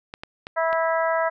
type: clicks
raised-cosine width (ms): 0.3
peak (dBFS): -18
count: 4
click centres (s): 0.139 / 0.235 / 0.469 / 0.729
type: harmonic tone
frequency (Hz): 327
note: E4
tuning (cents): -14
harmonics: 2 / 3 / 4 / 5 / 6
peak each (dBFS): -22 / -26 / -28 / -30 / -32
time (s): 0.56-1.3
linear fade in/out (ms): 20
effects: none